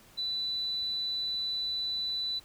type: tone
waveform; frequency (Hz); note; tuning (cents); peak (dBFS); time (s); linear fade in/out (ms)
sine; 3980; B7; +13; -30; 0.17-2.4; 20
effects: pink hiss -57 dBFS RMS until 2.44 s